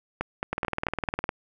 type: two click trains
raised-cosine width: 0.5 ms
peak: -12 / -12 dBFS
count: 5 / 16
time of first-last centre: 0.21-1.087 / 0.53-1.291 s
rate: 4.56 / 19.7 Hz
effects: none